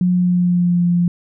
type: tone with pitch glide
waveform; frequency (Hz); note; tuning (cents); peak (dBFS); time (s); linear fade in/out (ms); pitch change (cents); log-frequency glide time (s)
sine; 180 to 174.47; F#3 to F3; -47 to -1; -12; 0.01-1.08; 2; -54; 0.11-0.85
effects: none